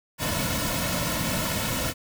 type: noise with comb filter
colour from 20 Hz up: pink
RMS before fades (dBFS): -27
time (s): 0.18-1.94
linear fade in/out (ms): 50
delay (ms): 2.5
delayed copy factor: -0.85
effects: none